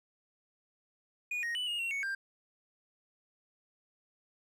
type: tone with pitch steps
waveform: triangle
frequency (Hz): 2454 / 1871 / 2976 / 2857 / 2734 / 2221 / 1587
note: D#7 / A#6 / F#7 / F7 / F7 / C#7 / G6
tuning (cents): -25 / +6 / +9 / +39 / -37 / +3 / +21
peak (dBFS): -31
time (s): 1.31-2.15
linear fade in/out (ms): 5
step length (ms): 120
effects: none